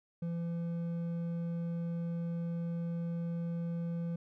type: tone with hard clipping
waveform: triangle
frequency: 169.3 Hz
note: E3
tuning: 46 cents sharp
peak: -35 dBFS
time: 0.22-4.16 s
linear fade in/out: 5 ms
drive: 9 dB
effects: none